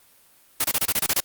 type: noise bursts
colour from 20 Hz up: white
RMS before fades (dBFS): -21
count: 9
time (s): 0.6-1.204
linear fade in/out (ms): 5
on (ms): 44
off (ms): 26
effects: white hiss -56 dBFS RMS until 1.24 s + Opus 32 kbps